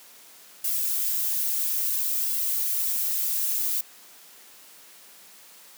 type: noise with flanger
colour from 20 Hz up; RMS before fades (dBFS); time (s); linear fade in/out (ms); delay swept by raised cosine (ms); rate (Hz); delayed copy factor
violet; -26; 0.64-3.81; 5; 1.6 to 6.4; 0.6; -0.55
effects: white hiss -50 dBFS RMS until 5.77 s + high-pass 200 Hz 12 dB/octave